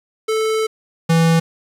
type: tone pair in turn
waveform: square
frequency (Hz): 438.7 / 164.72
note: A4 / E3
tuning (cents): -5 / -1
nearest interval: octave + perfect fourth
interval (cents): 1696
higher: first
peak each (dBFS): -17 / -12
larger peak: second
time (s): 0.28-0.67 / 1.09-1.4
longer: first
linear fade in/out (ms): 10
effects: low-pass 11000 Hz 12 dB/octave + 7-bit